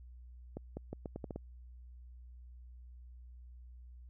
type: accelerating click train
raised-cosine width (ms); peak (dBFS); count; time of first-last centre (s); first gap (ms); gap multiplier
2; -27; 8; 0.57-1.36; 200; 0.8
effects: added 61 Hz sine -50 dBFS peak until 4.09 s